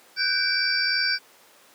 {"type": "tone cluster", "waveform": "sine", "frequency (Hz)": [1502, 1585, 2317, 4669, 5390], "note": ["F#6", "G6", "D7", "D8", "E8"], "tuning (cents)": [26, 19, -24, -11, 38], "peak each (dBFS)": [-27, -29, -30, -24, -31], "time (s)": [0.16, 1.19], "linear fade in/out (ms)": 50, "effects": ["pink hiss -53 dBFS RMS until 1.74 s", "high-pass 400 Hz 12 dB/octave"]}